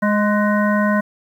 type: harmonic tone with a mistuned harmonic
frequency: 207.7 Hz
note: G#3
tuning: in tune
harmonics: 1 / 3 / 5 / 7 / 9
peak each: -16 / -21 / -23 / -24 / -26 dBFS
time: 0.02-1.01 s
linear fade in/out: 10 ms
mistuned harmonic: 7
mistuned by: +48 cents
effects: 8-bit